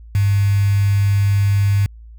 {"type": "tone with quantisation", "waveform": "sine", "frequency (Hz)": 100, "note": "G2", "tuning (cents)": 35, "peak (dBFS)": -12, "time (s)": [0.15, 1.86], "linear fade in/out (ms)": 0, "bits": 5, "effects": ["added 56 Hz sine -36 dBFS peak until 2.18 s"]}